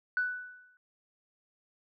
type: tone with exponential decay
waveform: sine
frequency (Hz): 1488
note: F#6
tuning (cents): +9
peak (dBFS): -24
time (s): 0.17-0.77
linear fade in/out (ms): 1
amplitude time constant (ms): 130
effects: tanh soft clip ceiling -20 dBFS